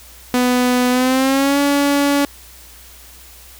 sawtooth tone with pitch glide, 248.7 to 284 Hz, B3 to C#4, +12 to +42 cents, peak -9 dBFS, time 0.34-2.25 s, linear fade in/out 0 ms, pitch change +230 cents, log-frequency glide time 0.9-1.59 s, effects added 60 Hz sine -44 dBFS peak until 3.59 s + white hiss -42 dBFS RMS until 3.59 s

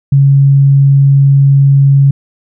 sine tone, 138.59 Hz, C#3, in tune, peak -3 dBFS, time 0.12-2.11 s, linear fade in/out 5 ms, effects none

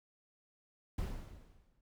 brown noise with exponential decay, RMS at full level -35 dBFS, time 0.98-1.81 s, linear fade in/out 5 ms, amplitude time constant 180 ms, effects none

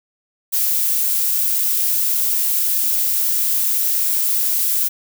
violet noise, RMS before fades -18 dBFS, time 0.52-4.89 s, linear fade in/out 20 ms, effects none

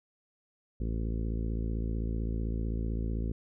harmonic tone, 55.7 Hz, A1, 22 cents sharp, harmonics 1 / 2 / 3 / 4 / 5 / 6 / 7 / 8 / 9, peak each -31 / -37 / -42 / -40 / -44 / -46 / -47 / -51 / -53 dBFS, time 0.8-3.32 s, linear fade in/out 5 ms, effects none

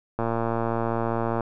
click train, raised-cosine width 1 ms, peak -12 dBFS, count 141, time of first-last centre 0.19-1.407 s, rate 115 Hz, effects none

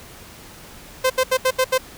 sawtooth tone bursts, 517 Hz, C5, 21 cents flat, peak -11 dBFS, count 6, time 1.04-1.781 s, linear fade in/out 10 ms, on 61 ms, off 75 ms, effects pink hiss -42 dBFS RMS until 1.97 s

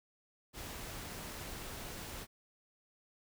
pink noise, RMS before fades -45 dBFS, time 0.53-2.27 s, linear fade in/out 50 ms, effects none

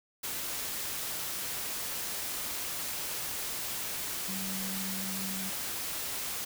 sine tone in noise, 191.1 Hz, G3, 44 cents flat, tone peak -38 dBFS, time 4.28-5.5 s, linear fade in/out 10 ms, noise white, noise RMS -36 dBFS, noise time 0.23-6.45 s, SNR -5 dB, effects none

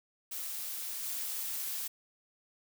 blue noise with level steps, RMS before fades -39 / -37 dBFS, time 0.31-1.88 s, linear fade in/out 10 ms, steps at 1.03 s, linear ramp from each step 5 ms, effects none

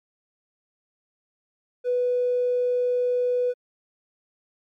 triangle tone, 493.9 Hz, B4, in tune, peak -16 dBFS, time 1.84-3.54 s, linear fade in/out 50 ms, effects tanh soft clip ceiling -18 dBFS + MP3 96 kbps

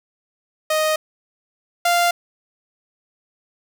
sawtooth tone pair in turn, 622.3 / 695.9 Hz, D#5 / F5, 0 / -6 cents, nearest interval major second, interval 194 cents, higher second, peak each -13 / -11 dBFS, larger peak second, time 0.7-0.96 / 1.85-2.11 s, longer neither, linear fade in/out 5 ms, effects none

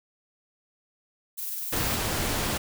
violet noise with tremolo, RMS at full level -32 dBFS, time 1.37-1.97 s, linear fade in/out 20 ms, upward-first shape sine, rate 20 Hz, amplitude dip 25%
pink noise, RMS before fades -28 dBFS, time 1.72-2.58 s, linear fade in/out 10 ms
effects none

